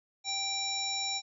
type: harmonic tone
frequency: 784 Hz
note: G5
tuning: in tune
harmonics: 1 / 3 / 5 / 7 / 9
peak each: -40 / -40 / -34 / -37 / -39 dBFS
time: 0.24-1.22 s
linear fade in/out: 50 ms
effects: none